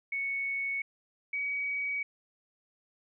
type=tone pair in turn; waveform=sine; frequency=2217 / 2264 Hz; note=C#7 / C#7; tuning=0 / +36 cents; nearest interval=unison; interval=36 cents; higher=second; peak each=-30 / -30 dBFS; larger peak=neither; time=0.12-0.82 / 1.33-2.03 s; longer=neither; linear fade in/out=5 ms; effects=none